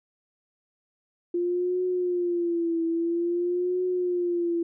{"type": "tone with vibrato", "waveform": "sine", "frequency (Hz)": 347.4, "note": "F4", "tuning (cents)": -9, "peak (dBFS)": -23, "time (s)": [1.34, 4.63], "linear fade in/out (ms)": 5, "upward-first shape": "triangle", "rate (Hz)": 0.5, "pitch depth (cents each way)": 92, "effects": []}